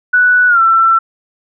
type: tone with pitch glide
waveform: sine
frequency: 1480 to 1341.6 Hz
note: F#6 to E6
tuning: 0 to +30 cents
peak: -6 dBFS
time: 0.13-0.99 s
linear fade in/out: 10 ms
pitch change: -170 cents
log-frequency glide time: 0.48-0.6 s
effects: none